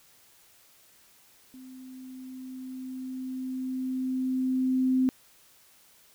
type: tone with level ramp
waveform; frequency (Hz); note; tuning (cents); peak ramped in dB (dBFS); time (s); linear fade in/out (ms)
sine; 258.5; C4; -21; -44 to -20; 1.54-5.09; 0
effects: white hiss -59 dBFS RMS until 6.14 s